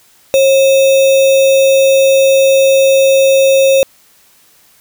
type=tone with sample-and-hold; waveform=sine; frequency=540 Hz; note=C#5; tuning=45 cents flat; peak=-5 dBFS; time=0.34-3.83 s; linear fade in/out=0 ms; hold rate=3150 Hz; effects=white hiss -48 dBFS RMS until 4.8 s